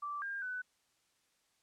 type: tone with pitch steps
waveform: sine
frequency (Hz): 1167 / 1605 / 1499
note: D6 / G6 / F#6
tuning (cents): -11 / +40 / +22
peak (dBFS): -37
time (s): 0.02-0.62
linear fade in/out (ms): 10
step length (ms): 200
effects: white hiss -75 dBFS RMS until 1.62 s + low-pass 9000 Hz 12 dB/octave